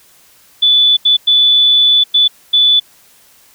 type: tone bursts at uneven times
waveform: sine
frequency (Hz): 3474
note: A7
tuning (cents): -23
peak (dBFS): -6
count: 5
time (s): 0.62-0.97 / 1.05-1.17 / 1.27-2.04 / 2.14-2.28 / 2.53-2.8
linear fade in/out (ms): 10
effects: white hiss -47 dBFS RMS until 3.54 s